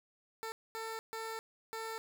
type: tone bursts at uneven times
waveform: 15% pulse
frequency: 447.2 Hz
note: A4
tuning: 28 cents sharp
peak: -33 dBFS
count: 4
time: 0.43-0.52 / 0.75-0.99 / 1.13-1.39 / 1.73-1.98 s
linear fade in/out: 0 ms
effects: none